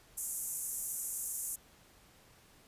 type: band-pass noise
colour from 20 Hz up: white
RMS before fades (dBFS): -39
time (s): 0.17-1.56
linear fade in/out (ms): 10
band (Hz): 6700 to 13000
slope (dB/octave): 48
effects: pink hiss -62 dBFS RMS until 2.67 s + resampled to 32000 Hz